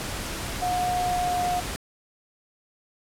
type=noise; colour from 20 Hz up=pink; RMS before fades=-32 dBFS; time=0-1.76 s; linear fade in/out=0 ms
type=tone with pitch glide; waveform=sine; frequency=722 to 716.2 Hz; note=F#5 to F5; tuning=-43 to +43 cents; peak=-23 dBFS; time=0.61-1.61 s; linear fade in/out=20 ms; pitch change=-14 cents; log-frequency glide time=0.83-1.38 s
effects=low-pass 12000 Hz 12 dB/octave